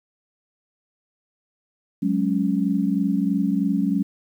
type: chord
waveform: sine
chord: F# suspended second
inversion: none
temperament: just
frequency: 185 / 208.1 / 277.5 Hz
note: F#3 / G#3 / C#4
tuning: 0 / +4 / +2 cents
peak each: -23 dBFS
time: 2.02-4.03 s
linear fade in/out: 10 ms
effects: 9-bit